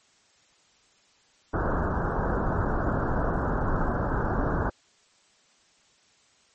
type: low-pass noise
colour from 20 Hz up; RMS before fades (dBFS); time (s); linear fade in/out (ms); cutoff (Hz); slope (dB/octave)
pink; -26; 1.53-4.7; 10; 1600; 96
effects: white hiss -62 dBFS RMS until 6.54 s + MP3 32 kbps